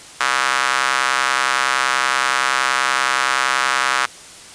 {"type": "tone with high-pass filter", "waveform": "square", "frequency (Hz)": 65.3, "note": "C2", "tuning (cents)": -3, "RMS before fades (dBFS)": -18, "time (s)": [0.2, 4.06], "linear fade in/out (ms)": 5, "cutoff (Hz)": 1300, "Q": 2.2, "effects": ["white hiss -39 dBFS RMS until 4.54 s", "resampled to 22050 Hz"]}